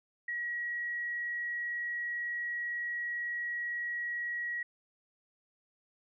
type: tone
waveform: sine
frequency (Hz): 1911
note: A#6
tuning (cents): +43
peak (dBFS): -33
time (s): 0.28-4.63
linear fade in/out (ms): 5
effects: none